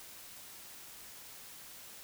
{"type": "silence", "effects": ["white hiss -51 dBFS RMS until 2.03 s"]}